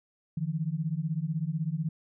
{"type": "beating tone pair", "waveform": "sine", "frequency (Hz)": [151, 167], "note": ["D3", "E3"], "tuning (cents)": [48, 23], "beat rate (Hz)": 16, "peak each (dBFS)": -31, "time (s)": [0.37, 1.89], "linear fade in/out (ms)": 5, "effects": []}